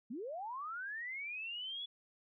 sine linear sweep, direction up, 201.9 to 3429 Hz, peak -40 dBFS, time 0.1-1.86 s, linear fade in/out 10 ms, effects none

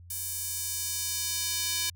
square tone with high-pass filter sweep, 333.6 Hz, E4, 21 cents sharp, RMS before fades -32 dBFS, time 0.1-1.9 s, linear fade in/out 5 ms, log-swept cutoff 9600 to 3700 Hz, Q 0.91, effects added 87 Hz sine -47 dBFS peak until 1.95 s

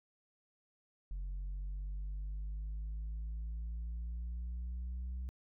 sine linear sweep, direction up, 45.29 to 63 Hz, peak -35 dBFS, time 1.11-5.29 s, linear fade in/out 0 ms, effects tanh soft clip ceiling -37 dBFS

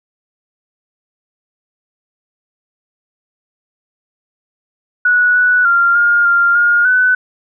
sine tone with pitch steps, 1468 / 1478 / 1389 / 1416 / 1394 / 1422 / 1500 Hz, F#6 / F#6 / F6 / F6 / F6 / F6 / F#6, -14 / -2 / -10 / +23 / -4 / +31 / +23 cents, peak -8 dBFS, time 5.05-7.15 s, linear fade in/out 5 ms, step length 300 ms, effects none

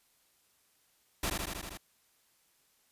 pink noise with echo, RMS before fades -32 dBFS, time 1.23-1.3 s, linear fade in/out 5 ms, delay 79 ms, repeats 6, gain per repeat -2 dB, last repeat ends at 1.774 s, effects white hiss -70 dBFS RMS until 2.91 s + resampled to 32000 Hz

